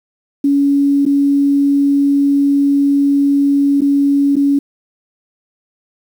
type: tone with dropouts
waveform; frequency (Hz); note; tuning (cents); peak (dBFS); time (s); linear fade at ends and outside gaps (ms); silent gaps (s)
sine; 281.4; C#4; +26; -9; 0.44-4.59; 5; 1.053-1.062 / 3.808-3.817 / 4.357-4.365
effects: 7-bit